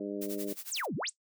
harmonic tone, 101.2 Hz, G#2, 44 cents flat, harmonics 2 / 3 / 4 / 5 / 6, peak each -41 / -37 / -39 / -45 / -44 dBFS, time 0-0.53 s, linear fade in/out 5 ms
blue noise with tremolo, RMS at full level -40 dBFS, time 0.21-0.86 s, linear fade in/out 10 ms, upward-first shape sine, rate 11 Hz, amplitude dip 90%
sine exponential two-way sweep, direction down then up, 9956 to 130.7 to 9956 Hz, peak -32 dBFS, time 0.71-1.1 s, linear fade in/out 10 ms, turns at 0.95 s
effects noise-tail reverb RT60 0.1 s tail -17 dB re dry

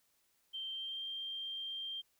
sine tone with pitch glide, 3136 to 3174 Hz, G7 to G7, 0 to +21 cents, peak -39 dBFS, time 0.53-2.02 s, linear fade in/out 20 ms, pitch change +21 cents, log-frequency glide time 0.7-1.03 s, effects white hiss -75 dBFS RMS until 2.19 s

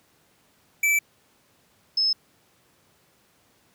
square / sine tone pair in turn, 2317 / 5201 Hz, D7 / E8, -24 / -24 cents, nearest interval octave + major second, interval 1400 cents, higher second, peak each -19 dBFS, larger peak neither, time 0.83-0.99 / 1.97-2.13 s, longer neither, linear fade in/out 5 ms, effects pink hiss -62 dBFS RMS until 3.74 s + high-pass 100 Hz 12 dB/octave

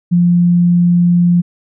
sine tone, 174.61 Hz, F3, in tune, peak -7 dBFS, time 0.11-1.42 s, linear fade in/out 20 ms, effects none

